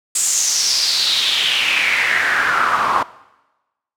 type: noise with band-pass filter sweep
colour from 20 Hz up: pink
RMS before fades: -17 dBFS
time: 0.15-3.03 s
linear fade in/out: 5 ms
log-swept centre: 7800 to 1000 Hz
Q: 4.7
effects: noise-tail reverb RT60 1.0 s tail -19 dB re dry